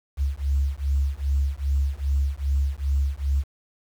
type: beating tone pair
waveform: sine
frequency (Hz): 68.2 / 70.7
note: C#2 / C#2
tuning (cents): -28 / +35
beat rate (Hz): 2.5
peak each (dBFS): -23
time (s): 0.17-3.44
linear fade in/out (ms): 50
effects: tanh soft clip ceiling -14 dBFS + 8-bit